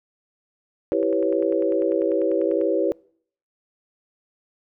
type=chord; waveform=sine; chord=C# half-diminished seventh; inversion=first; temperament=equal; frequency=329.6 / 392 / 493.9 / 554.4 Hz; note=E4 / G4 / B4 / C#5; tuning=0 / 0 / 0 / 0 cents; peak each=-24 dBFS; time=0.92-2.92 s; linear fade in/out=0 ms
type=click train; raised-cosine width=0.5 ms; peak=-28 dBFS; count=18; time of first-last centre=0.93-2.613 s; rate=10.1 Hz
effects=noise-tail reverb RT60 0.6 s tail -26 dB re dry